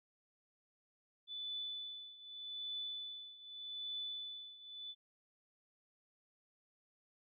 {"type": "tone with tremolo", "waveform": "sine", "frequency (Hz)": 3488, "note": "A7", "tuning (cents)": -16, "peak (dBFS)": -39, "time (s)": [1.27, 4.95], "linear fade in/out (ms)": 50, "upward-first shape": "triangle", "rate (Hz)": 0.83, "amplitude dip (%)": 85, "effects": []}